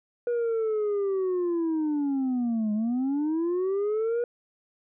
sine linear two-way sweep, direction down then up, 483.7 to 207.7 to 483.7 Hz, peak -21 dBFS, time 0.27-4.24 s, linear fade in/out 2 ms, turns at 2.73 s, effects tanh soft clip ceiling -23 dBFS

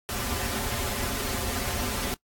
pink noise with comb filter, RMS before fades -30 dBFS, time 0.09-2.14 s, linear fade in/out 0 ms, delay 6.3 ms, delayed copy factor -1, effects noise-tail reverb RT60 0.1 s tail -22 dB re dry + AAC 64 kbps

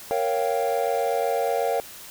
triangle chord, G half-diminished seventh, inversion first, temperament equal, 466.2 / 554.4 / 698.5 / 784 Hz, Bb4 / Db5 / F5 / G5, 0 / 0 / 0 / 0 cents, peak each -24 / -25 / -25 / -27 dBFS, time 0.11-1.8 s, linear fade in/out 0 ms, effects white hiss -42 dBFS RMS until 2.1 s

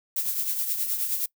violet noise with tremolo, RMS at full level -25 dBFS, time 0.16-1.26 s, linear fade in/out 5 ms, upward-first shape triangle, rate 9.5 Hz, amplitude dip 60%, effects noise-tail reverb RT60 0.1 s tail -23 dB re dry

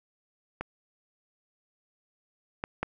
clicks, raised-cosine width 0.5 ms, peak -18 / -16 / -14 dBFS, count 3, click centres 0.61 / 2.639 / 2.83 s, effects none

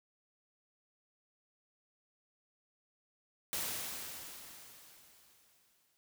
white noise with exponential decay, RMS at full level -36 dBFS, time 3.53-5.97 s, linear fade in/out 0 ms, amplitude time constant 530 ms, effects none

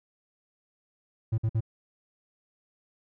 triangle tone bursts, 111.3 Hz, A2, 20 cents sharp, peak -21 dBFS, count 3, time 1.32-1.607 s, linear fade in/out 10 ms, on 61 ms, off 52 ms, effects none

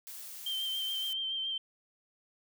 blue noise, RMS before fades -45 dBFS, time 0.07-1.13 s, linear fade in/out 0 ms
sine tone with vibrato, 3136 Hz, G7, in tune, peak -32 dBFS, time 0.46-1.58 s, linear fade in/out 5 ms, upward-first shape sine, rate 7.1 Hz, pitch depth 25 cents each way
effects none

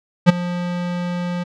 square tone with ADSR envelope, 176.4 Hz, F3, 18 cents sharp, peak -4 dBFS, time 0.26-1.44 s, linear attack 32 ms, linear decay 14 ms, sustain -18 dB, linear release 15 ms, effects low-pass 4000 Hz 12 dB/octave

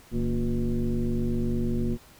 sine tone with frequency modulation, 103.83 Hz, G#2, in tune, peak -23 dBFS, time 0.11-1.98 s, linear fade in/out 50 ms, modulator 128 Hz, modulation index 1.8, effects pink hiss -53 dBFS RMS until 2.19 s

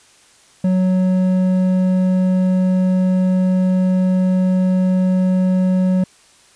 sine tone with hard clipping, 185 Hz, F#3, in tune, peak -14 dBFS, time 0.64-6.04 s, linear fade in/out 5 ms, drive 6 dB, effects white hiss -50 dBFS RMS until 6.55 s + resampled to 22050 Hz

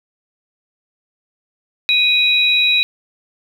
sine tone pair together, 2485 / 3873 Hz, D#7 / B7, -3 / -35 cents, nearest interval minor sixth, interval 768 cents, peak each -14 dBFS, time 1.89-2.83 s, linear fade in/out 0 ms, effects 7-bit

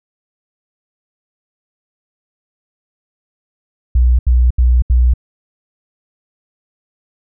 sine tone bursts, 61.3 Hz, B1, 12 cents flat, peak -7 dBFS, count 4, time 3.95-5.138 s, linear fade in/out 5 ms, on 240 ms, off 76 ms, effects none

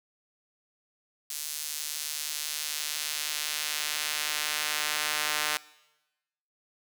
sawtooth tone with high-pass filter sweep, 151 Hz, D3, 48 cents sharp, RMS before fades -32 dBFS, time 1.3-5.57 s, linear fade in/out 2 ms, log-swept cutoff 6200 to 1500 Hz, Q 0.72, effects noise-tail reverb RT60 1.0 s tail -21 dB re dry

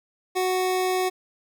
25% pulse tone, 370 Hz, F#4, in tune, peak -18 dBFS, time 0.35-1.1 s, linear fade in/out 20 ms, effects none

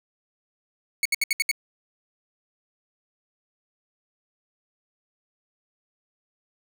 sawtooth tone bursts, 2217 Hz, C#7, in tune, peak -16 dBFS, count 6, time 1.03-1.514 s, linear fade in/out 2 ms, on 24 ms, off 68 ms, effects none

